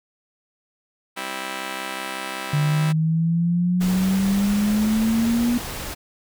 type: chord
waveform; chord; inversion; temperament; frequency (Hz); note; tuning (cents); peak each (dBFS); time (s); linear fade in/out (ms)
5% pulse; C major; second; just; 196.22 / 261.6 / 327; G3 / C4 / E4; +2 / 0 / -14; -23 / -23 / -21; 1.16-2.93; 20
type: exponential sweep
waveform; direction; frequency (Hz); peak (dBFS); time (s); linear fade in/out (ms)
sine; up; 146.83 to 242.6; -17; 2.53-5.58; 5
type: noise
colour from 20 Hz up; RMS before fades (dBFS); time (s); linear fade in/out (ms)
pink; -31; 3.8-5.95; 20
effects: none